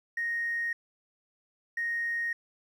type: tone pair in turn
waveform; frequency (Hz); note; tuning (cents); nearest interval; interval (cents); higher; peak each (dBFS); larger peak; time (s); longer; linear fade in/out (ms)
triangle; 1864.7 / 1864.7; A#6 / A#6; 0 / 0; unison; 0; neither; -25; neither; 0.17-0.73 / 1.77-2.33; neither; 5
effects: tanh soft clip ceiling -26 dBFS